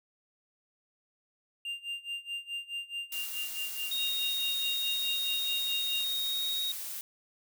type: tone with tremolo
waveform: triangle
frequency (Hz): 2794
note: F7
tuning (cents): 0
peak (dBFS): -31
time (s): 1.65-6.04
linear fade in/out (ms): 2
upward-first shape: sine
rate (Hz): 4.7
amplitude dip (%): 90
type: noise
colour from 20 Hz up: blue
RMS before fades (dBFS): -39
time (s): 3.12-7.01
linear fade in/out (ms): 2
type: tone with pitch glide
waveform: sine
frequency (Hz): 3729 to 3766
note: A#7 to A#7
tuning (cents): 0 to +17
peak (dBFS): -30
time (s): 3.91-6.72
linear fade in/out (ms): 5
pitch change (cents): +17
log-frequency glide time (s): 6.08-6.51
effects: none